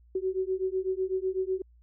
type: beating tone pair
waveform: sine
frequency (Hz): 372.4 / 380.4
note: F#4 / F#4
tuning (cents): +11 / +48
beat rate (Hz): 8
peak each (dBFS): -30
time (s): 0.15-1.62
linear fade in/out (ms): 5
effects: added 59 Hz sine -55 dBFS peak until 1.82 s